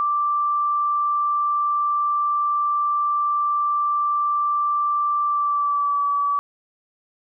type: tone with pitch glide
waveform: sine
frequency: 1174.7 to 1147.2 Hz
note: D6 to D6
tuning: 0 to -41 cents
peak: -18 dBFS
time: 0-6.39 s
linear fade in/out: 0 ms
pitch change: -41 cents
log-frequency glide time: 5.25-6.05 s
effects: none